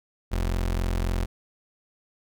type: tone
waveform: 30% pulse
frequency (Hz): 43.65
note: F1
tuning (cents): 0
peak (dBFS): -21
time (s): 0.31-1.26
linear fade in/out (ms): 20
effects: none